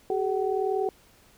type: tone cluster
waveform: sine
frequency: 381.9 / 422.3 / 755 Hz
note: G4 / G#4 / F#5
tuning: -45 / +29 / +35 cents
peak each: -27 / -28 / -30 dBFS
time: 0.1-0.89 s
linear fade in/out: 2 ms
effects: pink hiss -58 dBFS RMS until 1.37 s